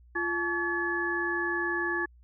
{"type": "tone cluster", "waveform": "sine", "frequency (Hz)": [346.1, 861, 1135, 1712], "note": ["F4", "A5", "C#6", "A6"], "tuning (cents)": [-16, -38, 41, -48], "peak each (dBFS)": [-32, -38, -37, -29], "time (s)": [0.15, 2.06], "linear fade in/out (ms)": 10, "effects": ["added 60 Hz sine -53 dBFS peak until 2.23 s"]}